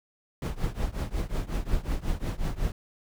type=noise with tremolo; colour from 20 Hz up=brown; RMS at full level=-25 dBFS; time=0.42-2.72 s; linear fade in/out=2 ms; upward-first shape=triangle; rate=5.5 Hz; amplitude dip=95%; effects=none